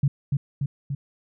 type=tone with echo; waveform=sine; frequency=139.7 Hz; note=C#3; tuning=14 cents sharp; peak=-16 dBFS; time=0.03-0.08 s; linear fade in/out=5 ms; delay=290 ms; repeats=3; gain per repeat=-3 dB; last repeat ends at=0.95 s; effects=none